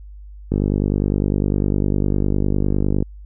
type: click train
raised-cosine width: 3 ms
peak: -6 dBFS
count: 126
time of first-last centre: 0.52-3.025 s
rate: 49.9 Hz
effects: added 50 Hz sine -35 dBFS peak until 3.25 s